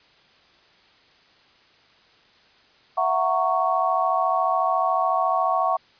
sine chord, F# dominant seventh, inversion third, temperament just, 666 / 740 / 925 / 1110 Hz, E5 / F#5 / A#5 / C#6, +18 / 0 / -14 / +2 cents, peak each -25 / -23 / -29 / -23 dBFS, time 2.97-5.77 s, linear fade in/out 10 ms, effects white hiss -56 dBFS RMS until 5.99 s + resampled to 11025 Hz

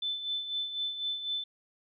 sine tone with tremolo, 3520 Hz, A7, in tune, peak -29 dBFS, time 0.02-1.44 s, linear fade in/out 5 ms, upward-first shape sine, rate 4 Hz, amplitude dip 60%, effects none

